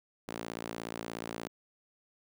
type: tone with high-pass filter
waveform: sawtooth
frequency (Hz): 56.8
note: A#1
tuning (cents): -44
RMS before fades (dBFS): -41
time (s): 0.28-1.48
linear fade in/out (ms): 0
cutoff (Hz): 270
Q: 0.91
effects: none